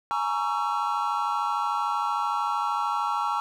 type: chord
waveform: triangle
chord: A# half-diminished seventh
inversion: third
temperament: just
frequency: 839.1 / 932.3 / 1118.8 / 1342.6 Hz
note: G#5 / A#5 / C#6 / E6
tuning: +18 / 0 / +16 / +31 cents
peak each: -28 dBFS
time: 0.11-3.4 s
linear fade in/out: 0 ms
effects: none